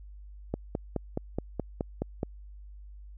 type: click train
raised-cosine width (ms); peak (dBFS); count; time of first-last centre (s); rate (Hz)
2; -16; 9; 0.54-2.231; 4.73
effects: added 50 Hz sine -44 dBFS peak until 3.17 s